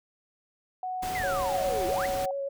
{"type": "tone with pitch glide", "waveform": "sine", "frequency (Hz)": [740, 748.2], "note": ["F#5", "F#5"], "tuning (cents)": [0, 19], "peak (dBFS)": -30, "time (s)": [0.83, 2.31], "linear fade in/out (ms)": 2, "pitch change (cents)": 19, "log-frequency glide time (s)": [1.09, 2.14]}
{"type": "noise", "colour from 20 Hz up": "pink", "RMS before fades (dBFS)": -37, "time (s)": [1.02, 2.26], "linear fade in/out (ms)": 10}
{"type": "exponential two-way sweep", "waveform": "sine", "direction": "down then up", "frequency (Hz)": [2122, 328.8, 2122], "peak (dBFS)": -31, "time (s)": [1.15, 2.06], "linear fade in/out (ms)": 2, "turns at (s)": 1.87}
{"type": "tone with vibrato", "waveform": "sine", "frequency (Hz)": 554.4, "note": "C#5", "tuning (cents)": 0, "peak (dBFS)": -29, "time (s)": [1.23, 2.49], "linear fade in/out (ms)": 10, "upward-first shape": "square", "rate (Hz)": 7.3, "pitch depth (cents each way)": 8}
{"effects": []}